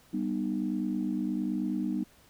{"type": "chord", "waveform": "sine", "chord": "G augmented", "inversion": "none", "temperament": "just", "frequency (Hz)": [196, 245, 306.2], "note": ["G3", "B3", "D#4"], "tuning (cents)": [0, -14, -28], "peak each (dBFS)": -32, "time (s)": [0.13, 2.04], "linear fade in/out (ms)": 10, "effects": ["tanh soft clip ceiling -19 dBFS", "pink hiss -60 dBFS RMS until 2.29 s"]}